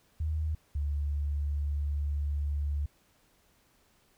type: tone pair in turn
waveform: sine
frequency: 77.78 / 72.49 Hz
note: D#2 / D2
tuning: 0 / -22 cents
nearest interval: minor second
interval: 122 cents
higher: first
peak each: -28 / -28 dBFS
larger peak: neither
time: 0.2-0.55 / 0.75-2.86 s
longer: second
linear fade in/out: 5 ms
effects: pink hiss -67 dBFS RMS until 4.17 s

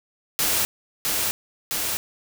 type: noise with echo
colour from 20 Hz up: white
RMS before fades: -22 dBFS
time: 0.39-0.65 s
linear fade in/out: 0 ms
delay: 660 ms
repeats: 2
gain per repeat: -2 dB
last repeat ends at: 1.97 s
effects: none

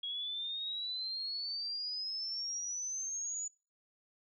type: exponential sweep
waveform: sine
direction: up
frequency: 3300 to 6930 Hz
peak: -36 dBFS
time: 0.03-3.48 s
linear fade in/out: 5 ms
effects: noise-tail reverb RT60 0.3 s tail -23 dB re dry

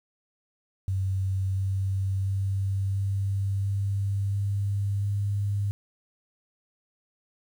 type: tone with pitch steps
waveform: sine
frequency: 95.6 / 96.49 / 97.38 / 98.29 / 99.2 / 100.12 / 101.05 Hz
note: G2 / G2 / G2 / G2 / G2 / G2 / G#2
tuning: -43 / -27 / -11 / +5 / +21 / +37 / -47 cents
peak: -24 dBFS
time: 0.88-5.71 s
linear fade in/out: 0 ms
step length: 690 ms
effects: 9-bit

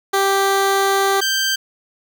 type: tone pair in turn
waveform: 15% pulse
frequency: 392 / 1568 Hz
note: G4 / G6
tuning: 0 / 0 cents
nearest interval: 2 octaves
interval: 2400 cents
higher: second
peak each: -8 / -10 dBFS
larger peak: first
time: 0.13-1.21 / 1.21-1.56 s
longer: first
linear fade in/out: 10 ms
effects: none

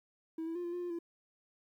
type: tone with pitch steps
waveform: triangle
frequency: 323.7 / 329.3 / 352.3 / 345.1 / 353.8 / 351.8 / 339.2 Hz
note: E4 / E4 / F4 / F4 / F4 / F4 / E4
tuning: -31 / -2 / +15 / -21 / +23 / +13 / +50 cents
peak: -33 dBFS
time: 0.38-0.989 s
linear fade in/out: 5 ms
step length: 87 ms
effects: tanh soft clip ceiling -31 dBFS + 12-bit

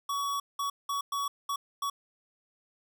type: tone bursts at uneven times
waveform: square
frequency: 1127 Hz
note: C#6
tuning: 28 cents sharp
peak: -30 dBFS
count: 6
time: 0.09-0.4 / 0.59-0.7 / 0.89-1.01 / 1.12-1.28 / 1.49-1.56 / 1.82-1.9 s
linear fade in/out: 5 ms
effects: none

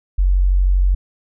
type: tone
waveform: sine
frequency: 46.25 Hz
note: F#1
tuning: in tune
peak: -11 dBFS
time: 0.18-0.95 s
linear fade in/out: 10 ms
effects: none

